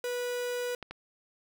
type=tone; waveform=45% pulse; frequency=490 Hz; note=B4; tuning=14 cents flat; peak=-31 dBFS; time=0.04-0.75 s; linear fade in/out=2 ms
type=clicks; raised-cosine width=0.3 ms; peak=-24 dBFS; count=2; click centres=0.827 / 0.91 s
effects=none